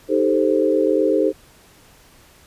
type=chord; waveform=sine; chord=A half-diminished seventh; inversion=second; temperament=equal; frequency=311.1 / 392 / 440 / 523.3 Hz; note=Eb4 / G4 / A4 / C5; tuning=0 / 0 / 0 / 0 cents; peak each=-20 dBFS; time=0.08-1.33 s; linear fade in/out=50 ms; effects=pink hiss -50 dBFS RMS until 2.46 s + resampled to 32000 Hz